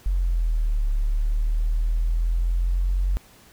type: exponential two-way sweep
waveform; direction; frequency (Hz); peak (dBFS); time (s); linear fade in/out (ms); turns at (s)
sine; down then up; 46.25 to 35.76 to 46.25; -18; 0.06-3.17; 0; 0.88
effects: tanh soft clip ceiling -14 dBFS + pink hiss -52 dBFS RMS until 3.52 s